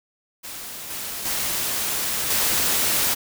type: noise with level steps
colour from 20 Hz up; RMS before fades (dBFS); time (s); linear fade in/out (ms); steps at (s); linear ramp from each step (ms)
white; -35 / -31 / -25 / -21; 0.43-3.15; 20; 0.9 / 1.25 / 2.3; 5
effects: none